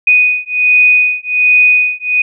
sine beating tone pair, 2485 / 2486.3 Hz, D#7 / D#7, -3 / -2 cents, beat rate 1.3 Hz, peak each -10 dBFS, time 0.07-2.22 s, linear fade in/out 5 ms, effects none

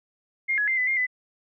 sine tone with pitch steps, 2125 / 1683 / 2089 / 2004 / 2119 / 2004 Hz, C7 / G#6 / C7 / B6 / C7 / B6, +26 / +23 / -3 / +25 / +21 / +25 cents, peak -21 dBFS, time 0.48-1.068 s, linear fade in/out 20 ms, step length 98 ms, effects none

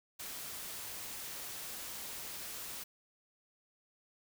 white noise, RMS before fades -44 dBFS, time 0.19-2.84 s, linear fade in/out 10 ms, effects none

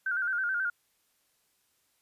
sine tone with vibrato, 1480 Hz, F#6, in tune, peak -27 dBFS, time 0.06-0.7 s, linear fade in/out 5 ms, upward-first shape square, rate 9.3 Hz, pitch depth 71 cents each way, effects white hiss -72 dBFS RMS until 2.01 s + resampled to 32000 Hz

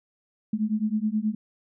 sine beating tone pair, 210 / 219.4 Hz, G#3 / A3, +19 / -5 cents, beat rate 9.4 Hz, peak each -26 dBFS, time 0.53-1.35 s, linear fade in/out 5 ms, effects none

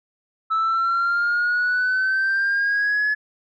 sine exponential sweep, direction up, 1307 to 1711 Hz, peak -16 dBFS, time 0.5-3.15 s, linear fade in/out 20 ms, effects tanh soft clip ceiling -16 dBFS

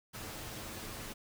pink noise with comb filter, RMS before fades -44 dBFS, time 0.13-1.14 s, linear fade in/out 20 ms, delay 9.3 ms, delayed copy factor +0.5, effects none

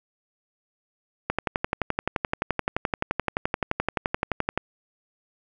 click train, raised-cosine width 0.5 ms, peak -8 dBFS, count 39, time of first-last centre 1.3-4.576 s, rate 11.6 Hz, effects none

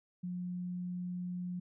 sine tone, 179 Hz, F3, 43 cents sharp, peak -36 dBFS, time 0.23-1.6 s, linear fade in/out 10 ms, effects none

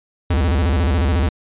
square tone with vibrato, 76.7 Hz, D#2, 24 cents flat, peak -15 dBFS, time 0.3-1.29 s, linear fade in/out 5 ms, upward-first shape square, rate 14 Hz, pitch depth 230 cents each way, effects resampled to 8000 Hz

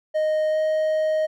triangle tone with pitch glide, 620 to 624.3 Hz, D#5 to D#5, -6 to +6 cents, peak -17 dBFS, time 0.14-1.27 s, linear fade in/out 20 ms, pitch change +12 cents, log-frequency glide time 0.5-0.58 s, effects none

